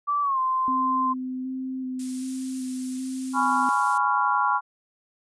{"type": "tone with pitch glide", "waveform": "sine", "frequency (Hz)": [1161, 1040.3], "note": ["D6", "C6"], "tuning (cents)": [-20, -10], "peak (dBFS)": -21, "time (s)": [0.07, 1.14], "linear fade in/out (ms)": 20, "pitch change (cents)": -190, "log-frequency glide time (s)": [0.22, 0.39]}
{"type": "tone with vibrato", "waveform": "sine", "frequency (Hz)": 258.5, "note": "C4", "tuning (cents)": -21, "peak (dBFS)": -28, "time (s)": [0.68, 3.69], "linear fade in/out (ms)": 0, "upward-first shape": "square", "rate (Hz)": 1.3, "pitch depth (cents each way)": 13}
{"type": "noise", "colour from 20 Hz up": "violet", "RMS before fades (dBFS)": -35, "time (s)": [1.99, 3.98], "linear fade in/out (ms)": 5}
{"type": "chord", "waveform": "sine", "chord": "C# dominant seventh", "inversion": "second", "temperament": "just", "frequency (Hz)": [831.5, 997.9, 1108.7, 1385.9], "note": ["G#5", "B5", "C#6", "E#6"], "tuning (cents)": [2, 18, 0, -14], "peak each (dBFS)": [-26, -24, -25, -26], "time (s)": [3.33, 4.61], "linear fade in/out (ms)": 50}
{"effects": ["resampled to 22050 Hz"]}